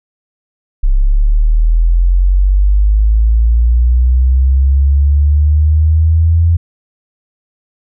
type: linear sweep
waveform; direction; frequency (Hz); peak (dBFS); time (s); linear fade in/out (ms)
sine; up; 32.7 to 84.7; -6; 0.83-6.57; 10
effects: none

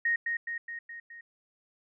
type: tone with echo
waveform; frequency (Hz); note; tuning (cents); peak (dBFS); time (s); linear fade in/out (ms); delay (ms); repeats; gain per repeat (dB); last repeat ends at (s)
sine; 1864.7; A#6; 0; -24; 0.05-0.16; 5; 210; 5; -4; 1.21
effects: none

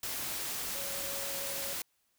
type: tone in noise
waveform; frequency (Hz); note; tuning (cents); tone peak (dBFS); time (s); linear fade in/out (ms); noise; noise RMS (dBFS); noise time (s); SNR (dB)
sine; 554; C#5; -1; -44; 0.75-1.73; 2; white; -37; 0.03-1.82; -10
effects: white hiss -75 dBFS RMS until 2.18 s

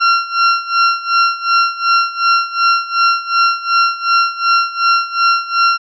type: tone with tremolo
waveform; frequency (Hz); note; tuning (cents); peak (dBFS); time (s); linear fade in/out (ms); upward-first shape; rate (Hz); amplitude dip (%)
40% pulse; 1371; F6; -32; -7; 0-5.78; 20; sine; 2.7; 85
effects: resampled to 16000 Hz

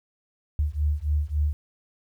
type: beating tone pair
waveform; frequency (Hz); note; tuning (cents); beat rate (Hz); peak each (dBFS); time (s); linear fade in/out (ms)
sine; 72.7 / 76.3; D2 / D#2; -17 / -33; 3.6; -25; 0.59-1.53; 0
effects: 10-bit

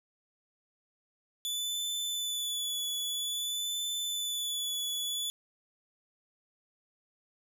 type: tone with vibrato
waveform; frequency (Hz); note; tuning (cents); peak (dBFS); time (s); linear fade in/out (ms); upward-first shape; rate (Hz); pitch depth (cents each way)
sawtooth; 3467; A7; -26; -29; 1.45-5.3; 0; sine; 0.51; 27
effects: none

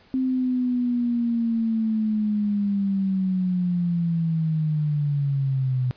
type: linear sweep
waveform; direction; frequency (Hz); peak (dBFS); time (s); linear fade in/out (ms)
sine; down; 261.6 to 125.3; -20; 0.14-5.91; 0
effects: pink hiss -55 dBFS RMS until 5.96 s + resampled to 11025 Hz

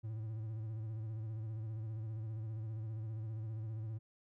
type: tone with vibrato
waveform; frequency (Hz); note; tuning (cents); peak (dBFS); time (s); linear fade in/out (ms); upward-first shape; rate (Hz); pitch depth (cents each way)
triangle; 110; A2; 0; -37; 0.03-3.99; 20; sine; 15; 56
effects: none

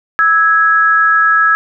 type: tone pair together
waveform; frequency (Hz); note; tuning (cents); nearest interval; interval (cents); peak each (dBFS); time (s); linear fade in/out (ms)
sine; 1309 / 1661.2; E6 / G#6; -13 / 0; major third; 413; -10; 0.19-1.55; 0
effects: none

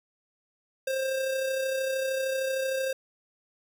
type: tone with amplitude modulation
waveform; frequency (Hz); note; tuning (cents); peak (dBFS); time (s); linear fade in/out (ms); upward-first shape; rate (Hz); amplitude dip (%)
square; 530; C5; +22; -26; 0.87-2.93; 5; sine; 33.1; 35
effects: none

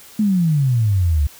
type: exponential sweep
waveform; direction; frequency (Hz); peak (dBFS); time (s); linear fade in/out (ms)
sine; down; 220 to 69.3; -13; 0.19-1.27; 5
effects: white hiss -43 dBFS RMS until 1.39 s

